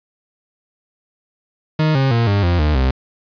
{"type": "tone with pitch steps", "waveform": "40% pulse", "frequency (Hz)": [155.56, 134.64, 116.54, 100.87, 87.31, 75.57, 65.4], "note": ["D#3", "C3", "A#2", "G2", "F2", "D#2", "C2"], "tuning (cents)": [0, 50, 0, 50, 0, -50, 0], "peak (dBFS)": -12, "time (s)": [1.79, 2.91], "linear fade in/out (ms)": 5, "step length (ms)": 160, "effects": ["resampled to 11025 Hz", "7-bit"]}